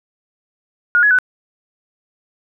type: tone with pitch steps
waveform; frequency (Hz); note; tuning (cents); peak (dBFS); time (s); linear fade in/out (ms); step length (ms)
sine; 1436 / 1683 / 1496; F6 / G#6 / F#6; +48 / +23 / +19; -9; 0.95-1.187; 0; 79
effects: none